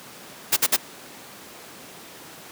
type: noise bursts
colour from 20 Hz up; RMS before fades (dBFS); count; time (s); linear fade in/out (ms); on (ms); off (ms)
white; -18; 3; 0.52-0.766; 10; 46; 54
effects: pink hiss -42 dBFS RMS until 2.51 s + high-pass 200 Hz 12 dB/octave